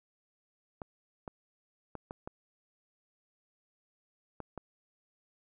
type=clicks; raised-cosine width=1 ms; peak=-26 dBFS; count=7; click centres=0.818 / 1.278 / 1.953 / 2.109 / 2.275 / 4.403 / 4.577 s; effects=none